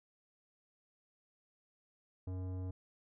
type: tone with tanh clipping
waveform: sine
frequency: 92.5 Hz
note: F#2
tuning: in tune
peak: -40 dBFS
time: 2.27-2.71 s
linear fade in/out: 5 ms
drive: 15 dB
effects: none